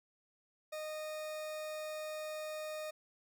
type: tone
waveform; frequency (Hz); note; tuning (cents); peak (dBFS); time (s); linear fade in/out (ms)
40% pulse; 617; D#5; -15; -39; 0.72-2.91; 10
effects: none